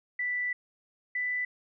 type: tone pair in turn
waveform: sine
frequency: 1975.5 / 1988.1 Hz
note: B6 / B6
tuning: 0 / +11 cents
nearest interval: unison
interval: 11 cents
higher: second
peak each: -28 / -28 dBFS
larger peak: neither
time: 0.19-0.53 / 1.15-1.45 s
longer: first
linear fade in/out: 5 ms
effects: none